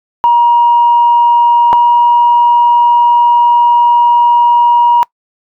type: tone pair in turn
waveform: sine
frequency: 950 / 954.3 Hz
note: A#5 / A#5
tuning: +33 / +40 cents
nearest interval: unison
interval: 7 cents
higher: second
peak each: -3 dBFS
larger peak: neither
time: 0.24-1.73 / 1.73-5.03 s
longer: second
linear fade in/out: 0 ms
effects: noise-tail reverb RT60 0.1 s tail -25 dB re dry + tanh soft clip ceiling 0 dBFS